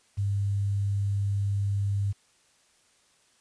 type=tone with quantisation; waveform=sine; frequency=100 Hz; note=G2; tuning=35 cents sharp; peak=-24 dBFS; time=0.17-2.13 s; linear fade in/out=20 ms; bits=9; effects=white hiss -64 dBFS RMS until 3.4 s + resampled to 22050 Hz